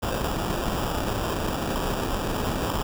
pink noise with sample-and-hold, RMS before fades -27 dBFS, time 0.02-2.83 s, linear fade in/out 10 ms, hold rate 2100 Hz, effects none

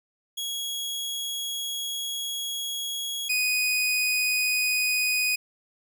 sawtooth tone pair in turn, 3323 / 2489 Hz, G#7 / D#7, 0 / 0 cents, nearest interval perfect fourth, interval 500 cents, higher first, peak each -26 / -19 dBFS, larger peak second, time 0.37-3.29 / 3.29-5.36 s, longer first, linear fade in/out 10 ms, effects none

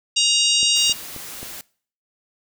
harmonic tone, 941 Hz, A#5, 16 cents sharp, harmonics 3 / 4 / 5 / 6 / 7 / 8 / 9, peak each -19 / -21 / -23 / -25 / -26 / -27 / -28 dBFS, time 0.16-0.93 s, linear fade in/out 10 ms
click train, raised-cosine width 2 ms, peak -23 dBFS, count 4, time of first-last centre 0.63-1.43 s, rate 3.75 Hz
white noise, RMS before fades -35 dBFS, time 0.76-1.61 s, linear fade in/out 0 ms
effects noise-tail reverb RT60 0.5 s tail -23 dB re dry

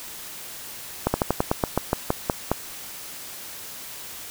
slowing click train, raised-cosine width 1 ms, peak -5 dBFS, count 12, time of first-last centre 1.07-2.516 s, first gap 70 ms, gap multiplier 1.12, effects white hiss -38 dBFS RMS until 4.3 s

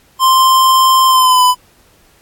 square tone with pitch glide, 1046.5 to 1001 Hz, C6 to B5, 0 to +23 cents, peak -7 dBFS, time 0.19-1.55 s, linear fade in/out 50 ms, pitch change -77 cents, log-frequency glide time 1.07-1.43 s, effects pink hiss -50 dBFS RMS until 2.21 s + AAC 64 kbps

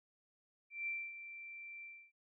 sine tone with ADSR envelope, 2349 Hz, D7, in tune, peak -36 dBFS, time 0.7-2.12 s, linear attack 170 ms, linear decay 250 ms, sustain -11 dB, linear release 290 ms, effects none

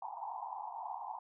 white band-pass noise, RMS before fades -43 dBFS, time 0.02-1.19 s, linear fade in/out 5 ms, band 730 to 1000 Hz, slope 96 dB/octave, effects none

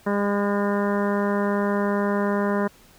harmonic tone with a mistuned harmonic, 202.5 Hz, G#3, 43 cents flat, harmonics 1 / 2 / 3 / 4 / 5 / 6 / 7 / 8 / 9, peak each -23 / -26 / -28 / -36 / -30 / -37 / -35 / -38 / -37 dBFS, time 0.06-2.68 s, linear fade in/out 10 ms, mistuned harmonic 7, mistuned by +21 cents, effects pink hiss -53 dBFS RMS until 2.98 s

